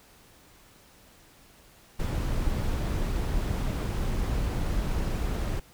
brown noise, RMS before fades -28 dBFS, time 1.99-5.6 s, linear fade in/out 10 ms, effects pink hiss -56 dBFS RMS until 5.73 s

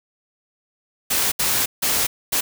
white noise bursts at uneven times, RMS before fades -20 dBFS, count 4, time 1.1-1.32 / 1.39-1.66 / 1.82-2.07 / 2.32-2.41 s, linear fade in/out 10 ms, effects none

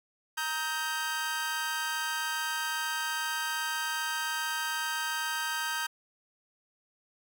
sawtooth chord, Eb major, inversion second, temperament equal with one note detuned, 932.3 / 1265.5 / 1568 Hz, Bb5 / Eb6 / G6, 0 / +29 / 0 cents, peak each -32 / -35 / -29 dBFS, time 0.37-5.87 s, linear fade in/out 10 ms, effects none

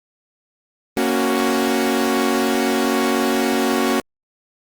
sawtooth chord, F# major, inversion first, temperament equal, 233.1 / 277.2 / 370 Hz, A#3 / C#4 / F#4, 0 / 0 / 0 cents, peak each -17 dBFS, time 0.97-4 s, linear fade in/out 0 ms, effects Opus 24 kbps

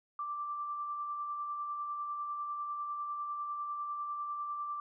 sine tone with tremolo, 1174.7 Hz, D6, in tune, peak -34 dBFS, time 0.19-4.8 s, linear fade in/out 2 ms, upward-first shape sine, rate 10 Hz, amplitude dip 30%, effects none

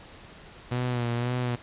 sawtooth tone with vibrato, 121.7 Hz, B2, 25 cents flat, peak -22 dBFS, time 0.71-1.56 s, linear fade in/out 10 ms, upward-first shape sine, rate 1.9 Hz, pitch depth 46 cents each way, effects pink hiss -48 dBFS RMS until 1.62 s + resampled to 8000 Hz

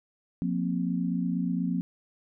sine chord, F suspended fourth, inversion none, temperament equal with one note detuned, 177.36 / 233.1 / 261.6 Hz, F3 / Bb3 / C4, +27 / 0 / 0 cents, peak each -28 / -32 / -31 dBFS, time 0.42-1.81 s, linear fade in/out 0 ms, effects none

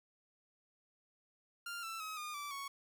sawtooth tone with pitch steps, 1395 / 1332.8 / 1273.3 / 1216.5 / 1162.3 / 1110.4 Hz, F6 / E6 / D#6 / D#6 / D6 / C#6, -2 / +19 / +40 / -39 / -18 / +3 cents, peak -38 dBFS, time 1.66-2.68 s, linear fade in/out 5 ms, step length 170 ms, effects 11-bit

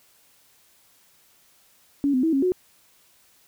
sine tone with pitch steps, 282.5 / 255.7 / 323.9 / 272.3 / 365.7 Hz, C#4 / C4 / E4 / C#4 / F#4, +33 / -40 / -30 / -31 / -20 cents, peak -18 dBFS, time 2.04-2.52 s, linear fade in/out 0 ms, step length 96 ms, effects white hiss -59 dBFS RMS until 3.47 s

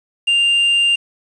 triangle tone, 2794 Hz, F7, in tune, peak -10 dBFS, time 0.27-0.96 s, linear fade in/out 10 ms, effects resampled to 24000 Hz + 7-bit

